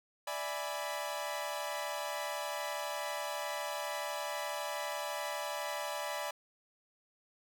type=chord; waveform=sawtooth; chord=E dominant seventh; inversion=third; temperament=equal; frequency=587.3 / 659.3 / 830.6 / 987.8 Hz; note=D5 / E5 / G#5 / B5; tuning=0 / 0 / 0 / 0 cents; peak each=-36 / -40 / -39 / -38 dBFS; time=0.27-6.31 s; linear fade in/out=5 ms; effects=none